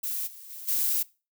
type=noise with level steps; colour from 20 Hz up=violet; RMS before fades=-31 / -46 / -41 / -26 dBFS; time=0.03-1.03 s; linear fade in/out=10 ms; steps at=0.26 / 0.49 / 0.67 s; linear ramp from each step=20 ms; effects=noise-tail reverb RT60 0.3 s tail -21 dB re dry